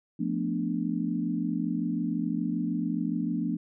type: chord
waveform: sine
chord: B half-diminished seventh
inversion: second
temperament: equal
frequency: 174.61 / 220 / 246.9 / 293.7 Hz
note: F3 / A3 / B3 / D4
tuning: 0 / 0 / 0 / 0 cents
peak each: -32 dBFS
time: 0.19-3.57 s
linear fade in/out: 10 ms
effects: none